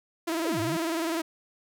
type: tone with vibrato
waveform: sawtooth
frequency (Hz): 329.6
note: E4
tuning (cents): 0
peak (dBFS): -23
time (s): 0.27-1.22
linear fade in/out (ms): 10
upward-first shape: square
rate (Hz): 20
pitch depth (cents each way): 62
type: exponential two-way sweep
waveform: sine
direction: down then up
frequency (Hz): 659.3 to 99 to 180.3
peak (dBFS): -32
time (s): 0.44-0.77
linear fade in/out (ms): 5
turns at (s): 0.6
effects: none